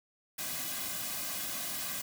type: noise with comb filter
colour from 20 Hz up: white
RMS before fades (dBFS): -37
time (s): 0.38-2.02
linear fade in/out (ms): 10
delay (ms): 2.2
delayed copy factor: -0.85
effects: none